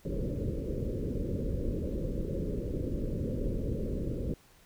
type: low-pass noise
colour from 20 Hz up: pink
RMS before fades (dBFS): -33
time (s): 0.05-4.34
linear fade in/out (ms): 5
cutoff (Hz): 560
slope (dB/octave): 96
effects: pink hiss -61 dBFS RMS until 4.65 s